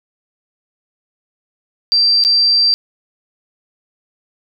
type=tone with dropouts; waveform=sine; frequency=4699 Hz; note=D8; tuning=in tune; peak=-9 dBFS; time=1.92-2.74 s; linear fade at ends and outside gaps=0 ms; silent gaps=2.238-2.249 s; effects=none